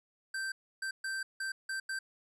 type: tone bursts at uneven times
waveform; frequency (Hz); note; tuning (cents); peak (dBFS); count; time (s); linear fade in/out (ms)
square; 1562; G6; -7; -35; 6; 0.34-0.52 / 0.82-0.91 / 1.04-1.23 / 1.4-1.52 / 1.69-1.8 / 1.89-1.99; 5
effects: resampled to 24000 Hz